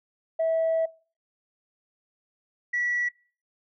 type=tone pair in turn; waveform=sine; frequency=651 / 1943.5 Hz; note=E5 / B6; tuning=-22 / -28 cents; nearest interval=octave + perfect fifth; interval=1894 cents; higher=second; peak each=-20 / -23 dBFS; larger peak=first; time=0.39-0.86 / 2.73-3.09 s; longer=first; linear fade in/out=10 ms; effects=noise-tail reverb RT60 0.4 s tail -23 dB re dry + tanh soft clip ceiling -19 dBFS